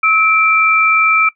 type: tone pair together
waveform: sine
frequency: 1294 / 2349 Hz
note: E6 / D7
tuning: -32 / 0 cents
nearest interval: minor seventh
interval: 1032 cents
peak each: -12 dBFS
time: 0.03-1.29 s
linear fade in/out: 5 ms
effects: noise-tail reverb RT60 0.1 s tail -19 dB re dry